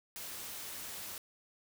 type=noise; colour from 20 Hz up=white; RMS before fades=-44 dBFS; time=0.16-1.18 s; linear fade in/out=0 ms; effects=none